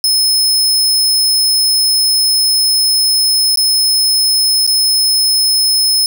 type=tone with dropouts; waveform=sawtooth; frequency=5190 Hz; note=E8; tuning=28 cents flat; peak=-7 dBFS; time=0.04-6.06 s; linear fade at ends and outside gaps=1 ms; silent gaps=3.558-3.573 / 4.666-4.675 s; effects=none